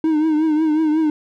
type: tone with vibrato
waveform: triangle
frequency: 311.1 Hz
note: D#4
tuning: in tune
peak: -12 dBFS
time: 0.04-1.1 s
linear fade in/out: 2 ms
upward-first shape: triangle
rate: 5.5 Hz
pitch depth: 72 cents each way
effects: none